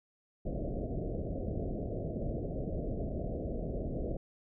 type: low-pass noise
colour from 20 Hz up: pink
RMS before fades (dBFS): -36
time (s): 0.45-4.17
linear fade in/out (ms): 5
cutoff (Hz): 680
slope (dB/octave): 96
effects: none